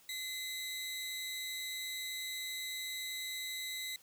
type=tone pair together; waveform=sawtooth; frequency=2046 / 3869 Hz; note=C7 / B7; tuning=-39 / -36 cents; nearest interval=major seventh; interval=1103 cents; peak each=-39 / -38 dBFS; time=0.09-3.96 s; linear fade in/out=2 ms; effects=white hiss -63 dBFS RMS until 4.02 s